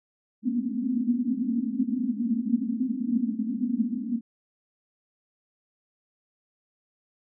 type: band-pass noise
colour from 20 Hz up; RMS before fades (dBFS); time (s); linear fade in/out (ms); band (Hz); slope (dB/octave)
white; -27; 0.42-4.21; 50; 220 to 260; 96
effects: none